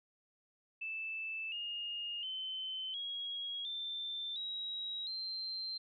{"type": "tone with pitch steps", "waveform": "sine", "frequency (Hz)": [2637, 2843, 3064, 3303, 3561, 3839, 4138], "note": ["E7", "F7", "G7", "G#7", "A7", "B7", "C8"], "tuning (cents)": [0, 30, -40, -10, 20, -50, -20], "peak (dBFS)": -38, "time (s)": [0.81, 5.78], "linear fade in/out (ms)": 10, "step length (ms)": 710, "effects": []}